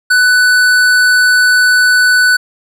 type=tone with hard clipping; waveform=triangle; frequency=1493 Hz; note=F#6; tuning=15 cents sharp; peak=-8 dBFS; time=0.1-2.37 s; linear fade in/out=10 ms; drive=17 dB; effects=none